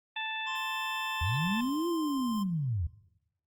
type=harmonic tone; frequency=880 Hz; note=A5; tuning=in tune; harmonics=1 / 2 / 3 / 4; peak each=-38 / -38 / -38 / -38 dBFS; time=0.16-1.61 s; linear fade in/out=5 ms
type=tone; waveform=square; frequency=1046.5 Hz; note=C6; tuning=in tune; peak=-38 dBFS; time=0.46-2.44 s; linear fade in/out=20 ms
type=linear two-way sweep; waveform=sine; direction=up then down; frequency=73.42 to 349.4 to 73.42 Hz; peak=-28 dBFS; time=1.21-2.87 s; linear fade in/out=5 ms; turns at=1.88 s
effects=noise-tail reverb RT60 0.9 s tail -20 dB re dry + Opus 24 kbps